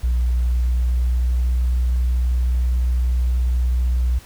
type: tone with pitch glide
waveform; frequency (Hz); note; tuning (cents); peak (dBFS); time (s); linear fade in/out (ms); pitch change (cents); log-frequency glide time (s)
sine; 60.7 to 61.62; B1 to B1; -29 to -3; -14; 0.03-4.19; 10; +26; 0.36-1.61
effects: tanh soft clip ceiling -13 dBFS + pink hiss -45 dBFS RMS until 4.25 s